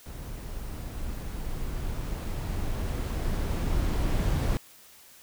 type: noise with level ramp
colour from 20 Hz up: brown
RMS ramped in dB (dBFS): -38 to -24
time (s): 0.06-4.57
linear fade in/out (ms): 0
effects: white hiss -53 dBFS RMS until 5.22 s